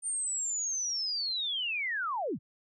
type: linear sweep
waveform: sine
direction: down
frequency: 9000 to 81.6 Hz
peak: -30 dBFS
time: 0.02-2.39 s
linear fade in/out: 50 ms
effects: none